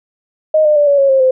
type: tone with pitch steps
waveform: sine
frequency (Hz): 622.3 / 603.5 / 585.3 / 567.7 / 550.6 / 534 / 517.9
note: D#5 / D5 / D5 / C#5 / C#5 / C5 / C5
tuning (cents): 0 / +47 / -6 / +41 / -12 / +35 / -18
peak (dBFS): -7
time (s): 0.54-1.31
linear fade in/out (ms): 5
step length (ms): 110
effects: none